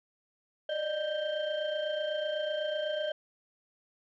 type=tone cluster; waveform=sine; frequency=586 / 614 / 1569 / 3142 Hz; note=D5 / D#5 / G6 / G7; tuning=-4 / -23 / +1 / +3 cents; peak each=-35 / -31 / -40 / -39 dBFS; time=0.69-3.12 s; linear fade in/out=5 ms; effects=tanh soft clip ceiling -24 dBFS